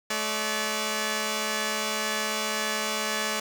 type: tone pair together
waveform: 5% pulse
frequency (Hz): 215.8 / 576.1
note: A3 / D5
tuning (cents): -33 / -33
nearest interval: octave + perfect fourth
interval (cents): 1700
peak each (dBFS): -18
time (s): 0.1-3.4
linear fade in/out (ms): 5
effects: none